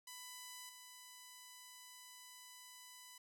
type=tone with level steps; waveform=5% pulse; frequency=997 Hz; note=B5; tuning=16 cents sharp; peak=-38 / -43 dBFS; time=0.07-3.18 s; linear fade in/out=5 ms; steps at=0.69 s; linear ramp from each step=2 ms; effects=none